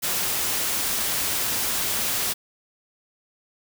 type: noise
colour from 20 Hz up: white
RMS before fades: -25 dBFS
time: 0.02-2.34 s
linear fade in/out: 20 ms
effects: none